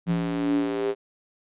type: tone with high-pass filter sweep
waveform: square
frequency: 57 Hz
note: A#1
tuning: 38 cents flat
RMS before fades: -25 dBFS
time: 0.06-0.95 s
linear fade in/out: 50 ms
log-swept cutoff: 180 to 420 Hz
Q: 7.1
effects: resampled to 8000 Hz